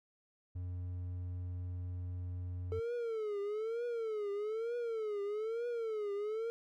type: tone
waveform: triangle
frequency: 89.6 Hz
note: F2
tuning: 45 cents sharp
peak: -36 dBFS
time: 0.55-2.8 s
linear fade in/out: 10 ms
type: tone with vibrato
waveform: triangle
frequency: 440 Hz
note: A4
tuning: in tune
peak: -33 dBFS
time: 2.72-6.5 s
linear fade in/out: 0 ms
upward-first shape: triangle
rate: 1.1 Hz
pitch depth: 170 cents each way
effects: none